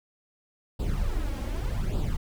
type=noise with flanger; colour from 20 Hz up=brown; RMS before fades=-28 dBFS; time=0.79-2.17 s; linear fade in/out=10 ms; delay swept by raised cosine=0.24 to 3.74 ms; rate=0.84 Hz; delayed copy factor=+0.7; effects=none